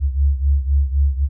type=beating tone pair; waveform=sine; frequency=68.7 / 72.6 Hz; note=C#2 / D2; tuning=-15 / -19 cents; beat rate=3.9 Hz; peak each=-15 / -19 dBFS; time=0-1.29 s; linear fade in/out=50 ms; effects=none